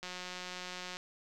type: click train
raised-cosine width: 0.2 ms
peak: -25 dBFS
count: 171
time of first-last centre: 0.03-0.969 s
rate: 181 Hz
effects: none